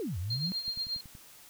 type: exponential two-way sweep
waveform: sine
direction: down then up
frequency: 485.8 to 82.41 to 194.8 Hz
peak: -32 dBFS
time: 0-0.52 s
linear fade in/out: 0 ms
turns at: 0.18 s
type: tone with tremolo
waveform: sine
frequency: 4205 Hz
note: C8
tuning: 8 cents sharp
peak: -29 dBFS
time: 0.3-1.01 s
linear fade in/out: 5 ms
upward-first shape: triangle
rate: 8.3 Hz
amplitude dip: 80%
type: click train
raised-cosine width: 5 ms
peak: -37 dBFS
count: 6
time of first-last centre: 0.68-1.152 s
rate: 10.6 Hz
effects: white hiss -54 dBFS RMS until 1.49 s